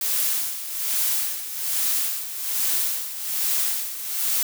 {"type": "noise with tremolo", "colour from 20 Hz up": "blue", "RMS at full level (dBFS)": -22, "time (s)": [0.01, 4.43], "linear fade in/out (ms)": 2, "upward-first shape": "sine", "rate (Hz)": 1.2, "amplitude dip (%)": 70, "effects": []}